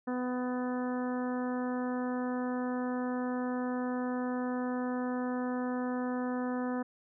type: harmonic tone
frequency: 250 Hz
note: B3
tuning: 21 cents sharp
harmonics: 1 / 2 / 3 / 4 / 5 / 6 / 7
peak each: -32 / -38 / -42 / -44 / -46 / -48 / -49 dBFS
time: 0.07-6.83 s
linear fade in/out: 10 ms
effects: none